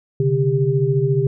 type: tone cluster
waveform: sine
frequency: 131.4 / 145.6 / 397 Hz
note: C3 / D3 / G4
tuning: +8 / -15 / +22 cents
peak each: -19 dBFS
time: 0.2-1.27 s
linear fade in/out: 2 ms
effects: none